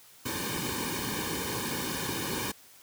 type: noise with comb filter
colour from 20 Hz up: pink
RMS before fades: -33 dBFS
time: 0.25-2.52 s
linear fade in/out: 10 ms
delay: 1.5 ms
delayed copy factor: -1
effects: white hiss -55 dBFS RMS until 2.82 s + high-pass 60 Hz 12 dB/octave